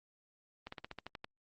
slowing click train, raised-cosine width 0.3 ms, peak -27 dBFS, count 9, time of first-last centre 0.67-1.244 s, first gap 54 ms, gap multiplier 1.08, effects Opus 32 kbps

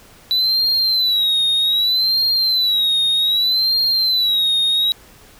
sine tone with vibrato, 3951 Hz, B7, in tune, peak -11 dBFS, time 0.31-4.92 s, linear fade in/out 0 ms, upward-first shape sine, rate 0.64 Hz, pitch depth 110 cents each way, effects tanh soft clip ceiling -13 dBFS + pink hiss -46 dBFS RMS until 5.39 s

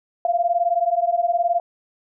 sine beating tone pair, 682 / 701 Hz, F5 / F5, -41 / +6 cents, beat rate 19 Hz, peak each -20 dBFS, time 0.25-1.6 s, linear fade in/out 2 ms, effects none

